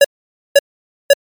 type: tone bursts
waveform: square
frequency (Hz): 563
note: C#5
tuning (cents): +27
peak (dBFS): -4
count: 3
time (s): 0.01-1.135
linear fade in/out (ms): 5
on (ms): 35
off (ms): 510
effects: MP3 96 kbps